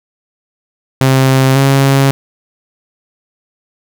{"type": "tone pair in turn", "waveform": "sawtooth", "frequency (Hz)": [132.7, 136.67], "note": ["C3", "C#3"], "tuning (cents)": [25, -24], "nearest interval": "minor second", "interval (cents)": 51, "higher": "second", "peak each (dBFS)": -3, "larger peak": "neither", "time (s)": [[1.01, 1.56], [1.56, 2.11]], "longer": "neither", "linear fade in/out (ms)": 0, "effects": []}